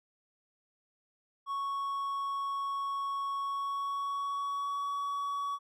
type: tone with pitch glide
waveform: triangle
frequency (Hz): 1108.7 to 1130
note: C#6 to C#6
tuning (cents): 0 to +33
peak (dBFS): -30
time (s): 1.46-5.59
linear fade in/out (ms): 50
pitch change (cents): +33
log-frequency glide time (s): 3.38-4.9
effects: none